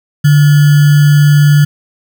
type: tone with sample-and-hold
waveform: sine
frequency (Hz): 146.83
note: D3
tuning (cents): 0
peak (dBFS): -3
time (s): 0.24-1.65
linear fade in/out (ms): 10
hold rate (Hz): 1575
effects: none